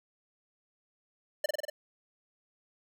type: tone with echo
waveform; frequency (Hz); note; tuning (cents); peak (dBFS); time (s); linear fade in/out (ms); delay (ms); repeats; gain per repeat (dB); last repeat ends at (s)
square; 597; D5; +28; -26; 1.44-1.46; 5; 48; 5; -2; 1.7
effects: none